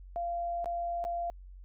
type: tone with dropouts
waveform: sine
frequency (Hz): 690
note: F5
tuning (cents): -21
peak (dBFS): -31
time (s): 0.16-1.3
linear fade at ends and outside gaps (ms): 0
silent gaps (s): 0.644-0.658 / 1.041-1.05
effects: added 46 Hz sine -46 dBFS peak until 1.64 s